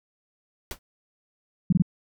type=noise with exponential decay; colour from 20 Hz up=pink; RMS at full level=-29 dBFS; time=0.71-0.79 s; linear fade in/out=1 ms; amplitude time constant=17 ms
type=tone bursts; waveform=sine; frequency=179.1 Hz; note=F3; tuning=44 cents sharp; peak=-15 dBFS; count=3; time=1.7-1.822 s; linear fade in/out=5 ms; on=26 ms; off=22 ms
effects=none